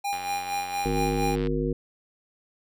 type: tone with tremolo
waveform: square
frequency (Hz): 807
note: G#5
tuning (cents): -50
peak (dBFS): -26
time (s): 0.04-1.36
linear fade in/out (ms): 10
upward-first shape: sine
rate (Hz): 4.3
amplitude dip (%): 60
type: click train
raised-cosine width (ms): 0.3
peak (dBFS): -22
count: 124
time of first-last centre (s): 0.13-1.471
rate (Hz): 91.7
type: harmonic tone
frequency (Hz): 51.91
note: G#1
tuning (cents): 0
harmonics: 1 / 3 / 5 / 7 / 9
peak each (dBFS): -30 / -30 / -30 / -30 / -30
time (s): 0.85-1.73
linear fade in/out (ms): 5
effects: none